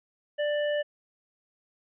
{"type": "tone", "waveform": "square", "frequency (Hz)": 590, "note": "D5", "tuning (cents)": 8, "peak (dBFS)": -26, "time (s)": [0.38, 0.83], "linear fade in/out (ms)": 20, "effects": ["resampled to 8000 Hz"]}